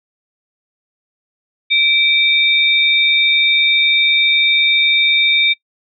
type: tone pair together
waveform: sine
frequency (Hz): 2326 / 3674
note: D7 / A#7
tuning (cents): -17 / -26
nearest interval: minor sixth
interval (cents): 791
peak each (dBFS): -13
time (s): 1.7-5.54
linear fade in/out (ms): 20
effects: noise-tail reverb RT60 0.1 s tail -22 dB re dry